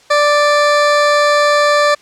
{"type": "tone", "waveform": "20% pulse", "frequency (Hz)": 587.3, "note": "D5", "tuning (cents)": 0, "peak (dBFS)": -4, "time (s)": [0.1, 1.95], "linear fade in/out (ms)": 10, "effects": ["white hiss -46 dBFS RMS until 2.01 s", "low-pass 6000 Hz 12 dB/octave"]}